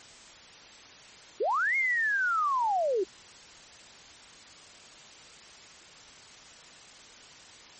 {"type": "linear two-way sweep", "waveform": "sine", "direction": "up then down", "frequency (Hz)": [349.2, 2174, 349.2], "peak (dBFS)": -24, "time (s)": [1.4, 3.04], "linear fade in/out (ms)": 10, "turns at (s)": 1.76, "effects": ["white hiss -50 dBFS RMS until 7.79 s", "MP3 32 kbps"]}